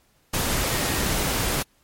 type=tone in noise; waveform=sine; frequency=1864.7 Hz; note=A#6; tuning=in tune; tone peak=-35 dBFS; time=0.71-1.04 s; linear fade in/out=10 ms; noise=pink; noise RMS=-24 dBFS; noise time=0.33-1.63 s; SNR=-14 dB; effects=pink hiss -63 dBFS RMS until 1.83 s + MP3 64 kbps